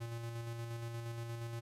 square tone with tremolo, 116.54 Hz, A#2, in tune, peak -40 dBFS, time 0-1.61 s, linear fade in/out 20 ms, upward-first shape square, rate 8.5 Hz, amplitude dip 30%, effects resampled to 32000 Hz

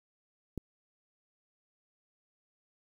click, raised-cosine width 3 ms, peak -23 dBFS, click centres 0.577 s, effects 9-bit

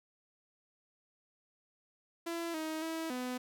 sawtooth tone with pitch steps, 336.6 / 315.3 / 324.4 / 250.9 Hz, E4 / D#4 / E4 / B3, +36 / +23 / -28 / +28 cents, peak -32 dBFS, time 2.26-3.38 s, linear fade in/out 10 ms, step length 280 ms, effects none

